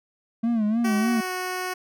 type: tone with vibrato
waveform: triangle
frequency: 222.5 Hz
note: A3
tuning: 20 cents sharp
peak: -18 dBFS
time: 0.43-1.21 s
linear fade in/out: 10 ms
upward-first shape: sine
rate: 3.3 Hz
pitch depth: 110 cents each way
type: tone with pitch glide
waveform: 10% pulse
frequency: 380.9 to 367.5 Hz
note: G4 to F#4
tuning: -50 to -12 cents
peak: -19 dBFS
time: 0.84-1.74 s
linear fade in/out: 10 ms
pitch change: -62 cents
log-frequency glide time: 0.95-1.32 s
effects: none